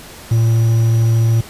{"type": "tone with quantisation", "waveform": "triangle", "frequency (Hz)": 114.2, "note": "A#2", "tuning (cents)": -35, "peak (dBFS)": -8, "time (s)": [0.31, 1.41], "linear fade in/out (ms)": 5, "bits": 6, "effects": ["pink hiss -36 dBFS RMS until 1.49 s", "resampled to 32000 Hz"]}